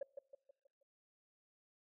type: tone with echo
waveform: sine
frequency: 554 Hz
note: C#5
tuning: 1 cent flat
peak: -36 dBFS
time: 0.01-0.03 s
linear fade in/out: 5 ms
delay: 160 ms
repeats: 5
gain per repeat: -7 dB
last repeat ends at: 0.83 s
effects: noise-tail reverb RT60 0.7 s tail -23 dB re dry + tanh soft clip ceiling -35 dBFS